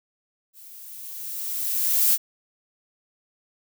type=noise with level ramp; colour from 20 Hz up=violet; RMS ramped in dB=-47 to -17 dBFS; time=0.53-2.18 s; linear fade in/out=50 ms; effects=none